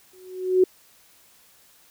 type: tone with exponential growth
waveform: sine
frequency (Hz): 370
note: F#4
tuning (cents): 0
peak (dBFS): -11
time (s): 0.13-0.64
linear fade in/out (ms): 5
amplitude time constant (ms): 110
effects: white hiss -56 dBFS RMS until 1.9 s